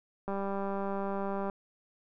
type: click train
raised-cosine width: 1 ms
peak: -22 dBFS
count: 241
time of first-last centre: 0.28-1.498 s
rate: 197 Hz
effects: none